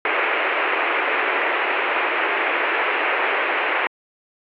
white band-pass noise, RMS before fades -21 dBFS, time 0.05-3.87 s, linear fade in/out 2 ms, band 330 to 2600 Hz, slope 48 dB/octave, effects AAC 64 kbps

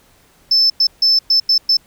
sine tone bursts at uneven times, 5274 Hz, E8, in tune, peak -8 dBFS, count 6, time 0.51-0.7 / 0.8-0.87 / 1.02-1.19 / 1.3-1.4 / 1.49-1.58 / 1.69-1.77 s, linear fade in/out 5 ms, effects tanh soft clip ceiling -6 dBFS + pink hiss -52 dBFS RMS until 1.86 s

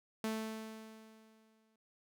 sawtooth tone with exponential decay, 220 Hz, A3, in tune, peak -30 dBFS, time 0.24-1.76 s, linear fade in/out 2 ms, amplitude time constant 330 ms, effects none

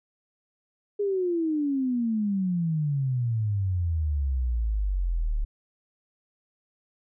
sine exponential sweep, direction down, 415.3 to 35.58 Hz, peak -23 dBFS, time 0.99-5.45 s, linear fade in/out 10 ms, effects none

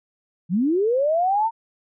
sine linear sweep, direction up, 156.5 to 928 Hz, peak -17 dBFS, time 0.49-1.51 s, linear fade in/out 50 ms, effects none

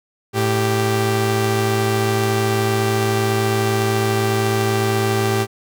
sawtooth tone pair together, 109.9 / 391.6 Hz, A2 / G4, -2 / -2 cents, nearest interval octave + minor seventh, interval 2200 cents, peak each -15 dBFS, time 0.33-5.47 s, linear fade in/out 50 ms, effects none

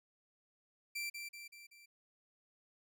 sawtooth tone with echo, 2349 Hz, D7, in tune, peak -35 dBFS, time 0.95-1.1 s, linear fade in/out 10 ms, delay 190 ms, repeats 4, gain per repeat -5 dB, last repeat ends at 1.86 s, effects none

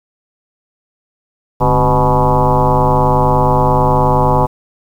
sine tone with frequency modulation, 501 Hz, B4, 25 cents sharp, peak -8 dBFS, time 1.6-4.47 s, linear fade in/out 20 ms, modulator 119 Hz, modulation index 4.5, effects 7-bit

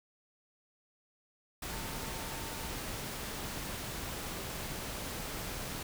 sine tone in noise, 901 Hz, A5, 41 cents sharp, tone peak -50 dBFS, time 1.69-2.68 s, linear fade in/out 5 ms, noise pink, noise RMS -40 dBFS, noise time 1.62-5.83 s, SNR -13 dB, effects none

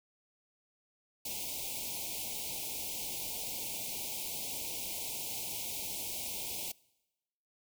white band-stop noise, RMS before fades -39 dBFS, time 1.25-6.72 s, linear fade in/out 5 ms, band 950 to 2200 Hz, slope 96 dB/octave, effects noise-tail reverb RT60 1.0 s tail -24 dB re dry

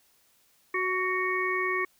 harmonic tone with a mistuned harmonic, 370 Hz, F#4, in tune, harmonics 1 / 3 / 5 / 6, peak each -31 / -31 / -31 / -31 dBFS, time 0.74-1.85 s, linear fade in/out 5 ms, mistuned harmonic 3, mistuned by +17 cents, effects white hiss -65 dBFS RMS until 1.99 s

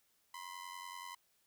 sawtooth ring-modulated tone, 1012 Hz, B5, 42 cents sharp, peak -39 dBFS, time 0.34-1.15 s, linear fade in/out 2 ms, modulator 45.2 Hz, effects white hiss -75 dBFS RMS until 1.46 s

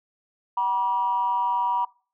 sine tone with amplitude modulation, 963 Hz, B5, 44 cents flat, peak -17 dBFS, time 0.57-1.85 s, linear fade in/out 5 ms, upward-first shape sine, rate 202 Hz, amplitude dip 65%, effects noise-tail reverb RT60 0.4 s tail -23 dB re dry + tanh soft clip ceiling -13 dBFS

